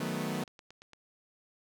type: chord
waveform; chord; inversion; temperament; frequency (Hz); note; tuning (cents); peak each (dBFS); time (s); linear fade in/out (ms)
sawtooth; B dominant seventh; first; equal with one note detuned; 155.56 / 185 / 218.7 / 246.9; D#3 / F#3 / A3 / B3; 0 / 0 / -10 / 0; -34; 0-0.44; 5
type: click train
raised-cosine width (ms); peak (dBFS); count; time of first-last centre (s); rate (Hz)
0.2; -34; 7; 0.25-0.933; 8.78
effects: none